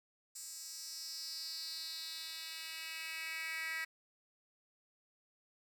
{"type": "tone with high-pass filter sweep", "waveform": "10% pulse", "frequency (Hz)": 322.6, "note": "E4", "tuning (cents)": -37, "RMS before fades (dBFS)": -44, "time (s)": [0.35, 3.85], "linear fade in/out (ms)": 10, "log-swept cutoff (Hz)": [7000, 2000], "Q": 3.8, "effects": []}